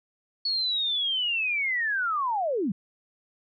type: linear sweep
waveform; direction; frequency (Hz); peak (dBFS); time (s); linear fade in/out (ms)
sine; down; 4408 to 166.5; -24; 0.45-2.72; 5
effects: none